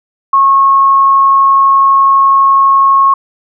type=tone; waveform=sine; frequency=1092 Hz; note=C#6; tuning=26 cents flat; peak=-4 dBFS; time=0.33-3.14 s; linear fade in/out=5 ms; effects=none